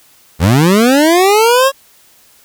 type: linear sweep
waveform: 25% pulse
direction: up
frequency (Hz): 73.42 to 554.4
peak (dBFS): -3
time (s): 0.39-1.72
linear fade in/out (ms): 50
effects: white hiss -47 dBFS RMS until 2.44 s